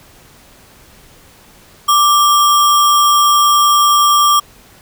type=tone with sample-and-hold; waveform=sine; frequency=1174.7 Hz; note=D6; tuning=in tune; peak=-7 dBFS; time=1.88-4.4 s; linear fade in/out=10 ms; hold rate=4410 Hz; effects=pink hiss -44 dBFS RMS until 4.81 s